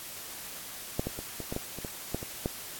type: clicks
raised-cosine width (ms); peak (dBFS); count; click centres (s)
2; -14 / -18 / -25 / -24 / -20 / -18 / -27 / -22 / -16 / -25 / -15; 11; 0.995 / 1.07 / 1.19 / 1.403 / 1.525 / 1.564 / 1.787 / 1.848 / 2.146 / 2.229 / 2.459
effects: white hiss -42 dBFS RMS until 2.79 s + AAC 64 kbps